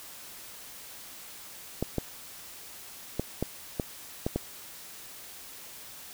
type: clicks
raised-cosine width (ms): 2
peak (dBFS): -14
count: 7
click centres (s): 1.826 / 1.983 / 3.196 / 3.426 / 3.798 / 4.265 / 4.36
effects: white hiss -46 dBFS RMS until 6.13 s